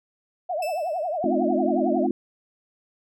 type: tone with vibrato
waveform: sine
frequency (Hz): 663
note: E5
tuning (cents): +10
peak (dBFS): -24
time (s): 0.49-2.07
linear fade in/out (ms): 10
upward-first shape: triangle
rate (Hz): 11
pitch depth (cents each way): 240
type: tone with exponential decay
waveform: sawtooth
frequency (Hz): 2637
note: E7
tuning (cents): 0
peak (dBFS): -29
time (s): 0.62-1.18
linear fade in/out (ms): 5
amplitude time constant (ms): 120
type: chord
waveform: sine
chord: F dominant seventh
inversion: first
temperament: equal with one note detuned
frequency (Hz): 216.5 / 261.6 / 311.1 / 349.2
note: A3 / C4 / Eb4 / F4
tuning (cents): -28 / 0 / 0 / 0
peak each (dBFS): -28 / -25 / -28 / -25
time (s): 1.24-2.11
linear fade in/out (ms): 2
effects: none